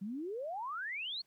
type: exponential sweep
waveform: sine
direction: up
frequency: 185 to 4456 Hz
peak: -37 dBFS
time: 0.01-1.22 s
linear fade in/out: 10 ms
effects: pink hiss -75 dBFS RMS until 1.26 s + high-pass 100 Hz 12 dB/octave